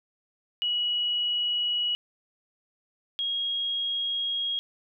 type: tone pair in turn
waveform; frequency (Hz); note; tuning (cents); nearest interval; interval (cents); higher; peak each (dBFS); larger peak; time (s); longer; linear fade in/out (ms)
sine; 2920 / 3278; F#7 / G#7; -24 / -23; major second; 201; second; -24 / -26; first; 0.62-1.95 / 3.19-4.59; second; 0
effects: none